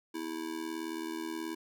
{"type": "tone with amplitude modulation", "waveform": "square", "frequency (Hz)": 326.1, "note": "E4", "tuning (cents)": -19, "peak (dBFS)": -33, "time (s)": [0.14, 1.55], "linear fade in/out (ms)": 10, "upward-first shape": "sine", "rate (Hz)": 78.6, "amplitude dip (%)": 80, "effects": []}